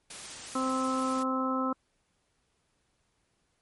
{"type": "noise", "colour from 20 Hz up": "white", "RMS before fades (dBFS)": -42, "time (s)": [0.1, 1.23], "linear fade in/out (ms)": 5}
{"type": "harmonic tone", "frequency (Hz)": 261, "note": "C4", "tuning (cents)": -4, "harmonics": [1, 2, 3, 4, 5], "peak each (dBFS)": [-30, -35, -41, -35, -32], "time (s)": [0.55, 1.73], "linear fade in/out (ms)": 5}
{"effects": ["pink hiss -74 dBFS RMS until 3.61 s", "MP3 48 kbps"]}